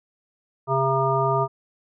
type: harmonic tone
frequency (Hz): 134.3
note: C3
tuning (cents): +46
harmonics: 1 / 3 / 5 / 7 / 9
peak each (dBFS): -25 / -25 / -25 / -25 / -25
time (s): 0.67-1.48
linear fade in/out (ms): 50
effects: none